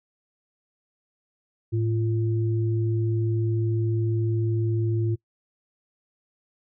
sine tone pair together, 110.02 / 344.1 Hz, A2 / F4, 0 / -26 cents, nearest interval octave + minor sixth, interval 1974 cents, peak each -22 / -29 dBFS, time 1.72-5.16 s, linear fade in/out 20 ms, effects noise-tail reverb RT60 0.1 s tail -23 dB re dry

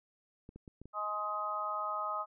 clicks, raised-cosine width 3 ms, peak -36 dBFS, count 5, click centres 0.491 / 0.56 / 0.678 / 0.816 / 0.856 s
harmonic tone, 209.4 Hz, G#3, 15 cents sharp, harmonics 3 / 4 / 5 / 6, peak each -42 / -42 / -42 / -35 dBFS, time 0.93-2.26 s, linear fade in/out 50 ms
effects none

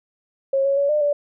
sine tone with pitch steps, 543 / 553 / 564 / 601 / 581 Hz, C#5 / C#5 / C#5 / D5 / D5, -36 / -4 / +30 / +40 / -19 cents, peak -16 dBFS, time 0.53-1.13 s, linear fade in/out 5 ms, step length 120 ms, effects none

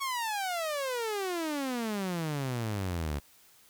sawtooth exponential sweep, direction down, 1121 to 69.6 Hz, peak -27 dBFS, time 0-3.2 s, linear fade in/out 20 ms, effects white hiss -60 dBFS RMS until 3.69 s

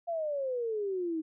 sine exponential sweep, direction down, 695 to 310.7 Hz, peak -30 dBFS, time 0.07-1.22 s, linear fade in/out 20 ms, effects none

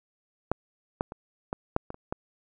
clicks, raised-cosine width 1 ms, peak -10 / -12 / -24 / -16 / -9 / -22 / -30 / -16 dBFS, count 8, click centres 0.516 / 1.009 / 1.121 / 1.529 / 1.764 / 1.904 / 1.944 / 2.125 s, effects none

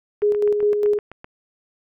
sine tone with tremolo, 415.3 Hz, G#4, in tune, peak -14 dBFS, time 0.22-0.99 s, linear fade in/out 10 ms, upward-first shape square, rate 4.9 Hz, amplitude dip 40%
click train, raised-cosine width 0.5 ms, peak -22 dBFS, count 9, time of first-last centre 0.22-1.244 s, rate 7.81 Hz
effects none

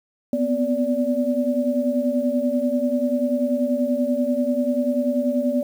sine tone cluster, 244.1 / 254.4 / 580 Hz, B3 / C4 / D5, -20 / -48 / -22 cents, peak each -23 dBFS, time 0.33-5.63 s, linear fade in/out 2 ms, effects 8-bit

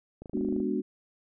click train, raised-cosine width 2 ms, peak -29 dBFS, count 11, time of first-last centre 0.22-0.602 s, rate 26.2 Hz
sine chord, G# half-diminished seventh, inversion none, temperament equal, 207.7 / 246.9 / 293.7 / 370 Hz, G#3 / B3 / D4 / F#4, 0 / 0 / 0 / 0 cents, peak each -32 dBFS, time 0.33-0.82 s, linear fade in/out 20 ms
effects none

